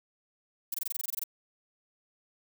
violet noise bursts, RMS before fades -32 dBFS, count 12, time 0.72-1.238 s, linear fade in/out 5 ms, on 23 ms, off 22 ms, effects none

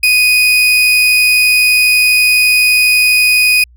35% pulse tone, 2489 Hz, D#7, in tune, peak -5 dBFS, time 0.03-3.64 s, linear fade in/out 5 ms, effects added 60 Hz sine -40 dBFS peak until 3.76 s

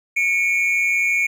triangle tone pair together, 2217 / 2397 Hz, C#7 / D7, 0 / +35 cents, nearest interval minor second, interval 135 cents, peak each -17 / -18 dBFS, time 0.16-1.27 s, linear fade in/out 10 ms, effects none

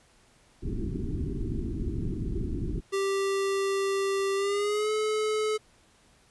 pink low-pass noise, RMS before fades -31 dBFS, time 0.62-2.81 s, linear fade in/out 20 ms, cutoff 400 Hz, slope 96 dB/octave
square tone with pitch glide, 392 to 430 Hz, G4 to A4, 0 to -40 cents, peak -26 dBFS, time 2.92-5.58 s, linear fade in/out 20 ms, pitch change +160 cents, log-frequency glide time 4.35-4.91 s
effects pink hiss -61 dBFS RMS until 6.3 s + resampled to 24000 Hz

